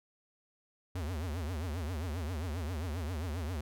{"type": "tone with vibrato", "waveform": "square", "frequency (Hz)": 82.3, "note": "E2", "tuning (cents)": -2, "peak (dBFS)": -35, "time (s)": [0.95, 3.61], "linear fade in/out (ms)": 5, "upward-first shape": "triangle", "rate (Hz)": 7.5, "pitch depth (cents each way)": 280, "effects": []}